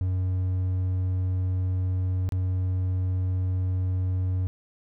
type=tone with dropouts; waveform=triangle; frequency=92.4 Hz; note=F#2; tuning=2 cents flat; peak=-21 dBFS; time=0.01-4.47 s; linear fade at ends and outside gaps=0 ms; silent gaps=2.29-2.322 s; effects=none